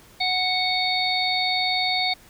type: harmonic tone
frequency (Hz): 740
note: F#5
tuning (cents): 0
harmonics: 1 / 3 / 5 / 6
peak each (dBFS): -26 / -26 / -26 / -26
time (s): 0.2-2.14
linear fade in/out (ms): 10
effects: pink hiss -51 dBFS RMS until 2.29 s